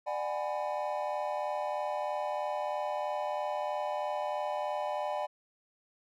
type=chord; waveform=triangle; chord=G# half-diminished seventh; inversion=second; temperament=just; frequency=598 / 747.5 / 830.6 / 996.7 Hz; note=D5 / F#5 / G#5 / B5; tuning=+31 / +17 / 0 / +16 cents; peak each=-33 / -36 / -35 / -38 dBFS; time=0.06-5.27 s; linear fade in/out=20 ms; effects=none